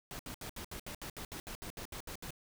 pink noise bursts, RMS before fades -44 dBFS, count 15, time 0.11-2.306 s, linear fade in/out 0 ms, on 82 ms, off 69 ms, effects none

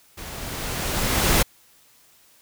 pink noise with level ramp, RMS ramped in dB -37 to -17 dBFS, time 0.17-1.43 s, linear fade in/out 10 ms, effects white hiss -56 dBFS RMS until 2.41 s

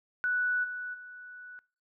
sine tone with level steps, 1480 Hz, F#6, in tune, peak -26 / -35 / -44 dBFS, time 0.24-1.59 s, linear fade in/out 0 ms, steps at 0.63 / 0.93 s, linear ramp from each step 20 ms, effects noise-tail reverb RT60 0.4 s tail -23 dB re dry

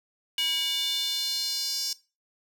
square tone with high-pass filter sweep, 323.1 Hz, E4, 35 cents flat, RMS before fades -29 dBFS, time 0.38-1.93 s, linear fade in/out 2 ms, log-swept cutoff 2900 to 5200 Hz, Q 4.9, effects noise-tail reverb RT60 0.3 s tail -20 dB re dry

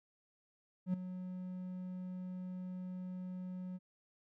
triangle tone with ADSR envelope, 183.1 Hz, F#3, 18 cents flat, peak -27 dBFS, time 0.86-3.79 s, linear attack 77 ms, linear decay 7 ms, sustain -12 dB, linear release 33 ms, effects none

